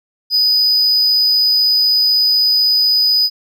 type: tone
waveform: triangle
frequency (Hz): 4978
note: D#8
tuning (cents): 0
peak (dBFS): -9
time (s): 0.3-3.3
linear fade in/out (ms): 50
effects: none